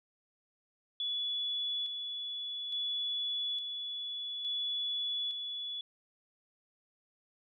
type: tone with tremolo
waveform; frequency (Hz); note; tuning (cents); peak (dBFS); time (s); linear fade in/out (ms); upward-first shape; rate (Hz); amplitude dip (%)
sine; 3419; G#7; +50; -32; 1-5.81; 2; square; 0.58; 40
effects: none